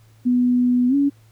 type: tone with pitch glide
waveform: sine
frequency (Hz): 246.9 to 282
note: B3 to C#4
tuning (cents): 0 to +30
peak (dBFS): -14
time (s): 0.25-1.1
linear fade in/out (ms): 20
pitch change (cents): +230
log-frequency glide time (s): 0.88-0.95
effects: added 110 Hz sine -49 dBFS peak until 1.31 s + pink hiss -59 dBFS RMS until 1.31 s